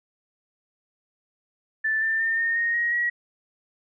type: tone with pitch steps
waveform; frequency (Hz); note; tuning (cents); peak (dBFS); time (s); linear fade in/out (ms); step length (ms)
sine; 1760 / 1784.6 / 1809.5 / 1834.7 / 1860.4 / 1886.3 / 1912.7; A6 / A6 / A6 / A#6 / A#6 / A#6 / A#6; 0 / +24 / +48 / -28 / -4 / +20 / +44; -21; 1.84-3.1; 10; 180
effects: none